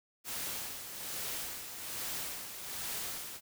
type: noise with tremolo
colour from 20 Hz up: white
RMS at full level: -38 dBFS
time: 0.24-3.41 s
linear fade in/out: 50 ms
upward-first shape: sine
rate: 1.2 Hz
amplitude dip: 55%
effects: none